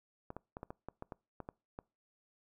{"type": "clicks", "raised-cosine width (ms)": 1, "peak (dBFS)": -29, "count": 11, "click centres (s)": [0.304, 0.366, 0.569, 0.631, 0.705, 0.886, 1.024, 1.122, 1.403, 1.489, 1.789], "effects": ["noise-tail reverb RT60 0.3 s tail -25 dB re dry"]}